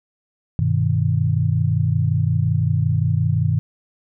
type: chord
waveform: sine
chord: G augmented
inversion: none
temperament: equal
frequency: 98 / 123.47 / 155.56 Hz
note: G2 / B2 / D#3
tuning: 0 / 0 / 0 cents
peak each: -20 dBFS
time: 0.59-3.59 s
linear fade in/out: 0 ms
effects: none